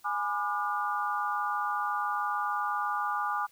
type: chord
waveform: sine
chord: G# diminished seventh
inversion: none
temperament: just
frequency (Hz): 830.6 / 996.7 / 1196.1 / 1435.3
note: G#5 / B5 / D6 / F6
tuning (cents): 0 / +16 / +31 / +47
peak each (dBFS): -33 / -37 / -31 / -36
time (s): 0.04-3.47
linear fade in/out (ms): 20
effects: white hiss -62 dBFS RMS until 3.51 s